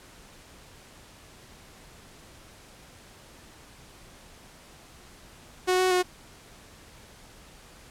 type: tone with pitch steps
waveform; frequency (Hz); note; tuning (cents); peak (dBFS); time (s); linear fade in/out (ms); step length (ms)
sawtooth; 367.2 / 370.8 / 363; F#4 / F#4 / F#4; -13 / +4 / -33; -17; 5.67-6.03; 20; 120
effects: pink hiss -51 dBFS RMS until 7.9 s + low-pass 11000 Hz 12 dB/octave